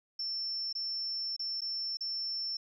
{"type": "tone with dropouts", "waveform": "sine", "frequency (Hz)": 5380, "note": "E8", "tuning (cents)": 34, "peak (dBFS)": -33, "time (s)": [0.19, 2.57], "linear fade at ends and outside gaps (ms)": 5, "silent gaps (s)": [[0.728, 0.751], [1.365, 1.394], [1.608, 1.617], [1.971, 2.007]], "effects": ["12-bit"]}